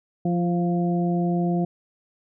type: harmonic tone with a mistuned harmonic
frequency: 174.61 Hz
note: F3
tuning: in tune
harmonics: 1 / 2 / 3 / 4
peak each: -21 / -27 / -36 / -30 dBFS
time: 0.25-1.65 s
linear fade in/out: 5 ms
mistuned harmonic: 2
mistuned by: -18 cents
effects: none